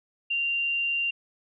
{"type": "tone", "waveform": "sine", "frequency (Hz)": 2776, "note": "F7", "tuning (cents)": -11, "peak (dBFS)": -24, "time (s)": [0.3, 1.11], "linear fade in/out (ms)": 10, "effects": []}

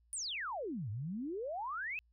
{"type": "exponential two-way sweep", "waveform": "sine", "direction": "down then up", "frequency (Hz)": [9860, 98, 2663], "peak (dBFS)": -37, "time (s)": [0.13, 1.99], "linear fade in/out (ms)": 0, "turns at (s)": 0.9, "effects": ["added 58 Hz sine -67 dBFS peak until 2.12 s"]}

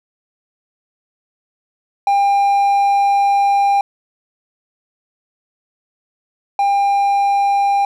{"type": "tone pair in turn", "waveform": "triangle", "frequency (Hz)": [800, 800], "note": ["G5", "G5"], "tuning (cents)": [35, 35], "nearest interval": "unison", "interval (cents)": 0, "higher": "neither", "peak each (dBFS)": [-9, -10], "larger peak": "first", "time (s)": [[2.07, 3.81], [6.59, 7.85]], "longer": "first", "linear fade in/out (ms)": 2, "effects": []}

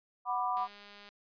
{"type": "chord", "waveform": "sine", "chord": "B minor", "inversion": "second", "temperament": "just", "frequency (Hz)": [740.8, 987.8, 1185.3], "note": ["F#5", "B5", "D6"], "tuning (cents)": [2, 0, 16], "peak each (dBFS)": [-34, -33, -35], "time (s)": [0.25, 0.68], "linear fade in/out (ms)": 50}
{"type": "click train", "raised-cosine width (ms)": 0.2, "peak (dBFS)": -35, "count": 107, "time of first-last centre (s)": [0.57, 1.09], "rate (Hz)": 204}
{"effects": ["resampled to 11025 Hz"]}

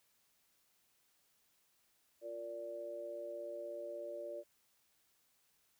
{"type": "harmonic tone", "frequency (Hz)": 116.54, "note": "A#2", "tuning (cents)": 0, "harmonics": [3, 4, 5], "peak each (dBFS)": [-50, -51, -43], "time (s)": [2.21, 4.44], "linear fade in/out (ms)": 50, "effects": ["white hiss -75 dBFS RMS until 5.79 s"]}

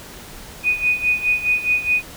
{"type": "tone with tremolo", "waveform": "sine", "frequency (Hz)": 2481, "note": "D#7", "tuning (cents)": -6, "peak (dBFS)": -13, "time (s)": [0.63, 2.03], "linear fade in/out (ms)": 50, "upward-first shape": "sine", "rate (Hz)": 4.8, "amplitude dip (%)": 80, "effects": ["pink hiss -38 dBFS RMS until 2.16 s"]}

